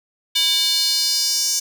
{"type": "tone with high-pass filter sweep", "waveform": "square", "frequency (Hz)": 327, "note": "E4", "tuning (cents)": -14, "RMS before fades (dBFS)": -19, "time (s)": [0.35, 1.6], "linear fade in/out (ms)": 10, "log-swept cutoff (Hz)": [3400, 6000], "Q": 4.4, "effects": []}